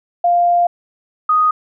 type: tone pair in turn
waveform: sine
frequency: 698.5 / 1244.6 Hz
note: F5 / D#6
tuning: 0 / 0 cents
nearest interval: minor seventh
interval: 1000 cents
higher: second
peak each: -10 dBFS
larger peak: neither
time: 0.24-0.67 / 1.29-1.51 s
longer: first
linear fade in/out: 5 ms
effects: none